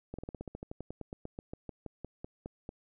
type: slowing click train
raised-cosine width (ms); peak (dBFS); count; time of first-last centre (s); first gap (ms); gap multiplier
2; -27; 23; 0.14-2.691; 46; 1.08
effects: none